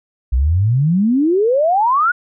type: exponential sweep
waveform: sine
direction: up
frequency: 58.27 to 1480 Hz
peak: -11 dBFS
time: 0.32-2.12 s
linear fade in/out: 10 ms
effects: none